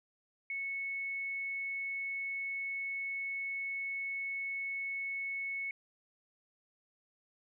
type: tone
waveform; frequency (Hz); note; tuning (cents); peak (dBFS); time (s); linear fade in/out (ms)
sine; 2205; C#7; -10; -35; 0.5-5.71; 2
effects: none